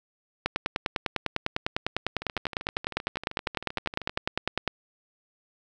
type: two click trains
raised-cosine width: 0.3 ms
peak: -20 / -9 dBFS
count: 26 / 43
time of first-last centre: 2.22-4.173 / 0.46-4.677 s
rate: 12.8 / 9.96 Hz
effects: none